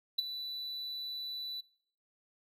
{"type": "tone with ADSR envelope", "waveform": "triangle", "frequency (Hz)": 3972, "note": "B7", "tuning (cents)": 9, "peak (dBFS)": -23, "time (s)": [0.18, 1.61], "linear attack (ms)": 10, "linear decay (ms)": 13, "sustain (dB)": -14, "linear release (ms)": 10, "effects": ["noise-tail reverb RT60 0.6 s tail -20 dB re dry"]}